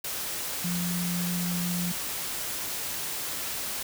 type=tone in noise; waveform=sine; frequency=176 Hz; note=F3; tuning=14 cents sharp; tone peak=-28 dBFS; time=0.64-1.92 s; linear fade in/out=5 ms; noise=white; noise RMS=-33 dBFS; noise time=0.04-3.83 s; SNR=+2 dB; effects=none